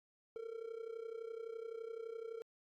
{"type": "tone with amplitude modulation", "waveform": "triangle", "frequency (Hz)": 454.5, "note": "A#4", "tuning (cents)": -44, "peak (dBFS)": -38, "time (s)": [0.36, 2.42], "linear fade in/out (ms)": 0, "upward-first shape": "sine", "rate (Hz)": 31.8, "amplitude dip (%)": 80, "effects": ["AAC 64 kbps"]}